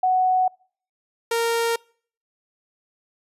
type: tone pair in turn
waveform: sine / sawtooth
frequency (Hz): 742 / 462.9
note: F#5 / A#4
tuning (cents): +5 / -12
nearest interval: minor sixth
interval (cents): 817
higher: first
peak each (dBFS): -16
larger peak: neither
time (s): 0.03-0.48 / 1.31-1.76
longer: neither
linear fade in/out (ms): 5
effects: noise-tail reverb RT60 0.5 s tail -26 dB re dry + resampled to 32000 Hz